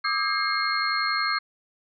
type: tone cluster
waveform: sine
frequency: 1184 / 1275 / 1616 / 2134 / 4249 Hz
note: D6 / D#6 / G#6 / C7 / C8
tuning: +14 / +42 / -48 / +34 / +26 cents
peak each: -29 dBFS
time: 0.04-1.39 s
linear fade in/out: 10 ms
effects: none